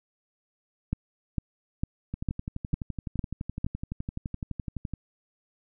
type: two click trains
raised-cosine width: 5 ms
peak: -20 / -14 dBFS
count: 34 / 7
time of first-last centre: 2.14-4.937 / 0.93-3.645 s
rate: 11.8 / 2.21 Hz
effects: none